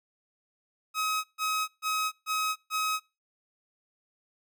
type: tone bursts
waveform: sawtooth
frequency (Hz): 1271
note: D#6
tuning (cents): +36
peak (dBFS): -23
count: 5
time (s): 0.94-3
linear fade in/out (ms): 50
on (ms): 300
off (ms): 140
effects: noise-tail reverb RT60 0.3 s tail -25 dB re dry